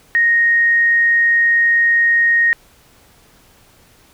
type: tone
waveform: sine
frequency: 1864.7 Hz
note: A#6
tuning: in tune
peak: -10 dBFS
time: 0.15-2.53 s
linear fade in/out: 0 ms
effects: pink hiss -50 dBFS RMS until 4.13 s